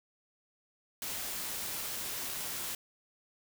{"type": "noise", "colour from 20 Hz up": "white", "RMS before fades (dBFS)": -38, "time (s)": [1.02, 2.75], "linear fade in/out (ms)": 2, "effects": []}